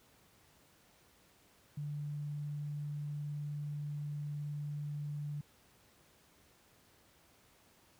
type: tone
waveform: sine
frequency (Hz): 146.83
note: D3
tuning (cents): 0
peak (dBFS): -37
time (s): 1.77-5.41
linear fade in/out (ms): 5
effects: pink hiss -66 dBFS RMS until 7.99 s + high-pass 60 Hz 12 dB/octave